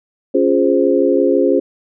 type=chord; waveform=sine; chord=Db major seventh; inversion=none; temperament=equal; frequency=277.2 / 349.2 / 415.3 / 523.3 Hz; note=Db4 / F4 / Ab4 / C5; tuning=0 / 0 / 0 / 0 cents; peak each=-16 dBFS; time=0.34-1.6 s; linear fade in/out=10 ms; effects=none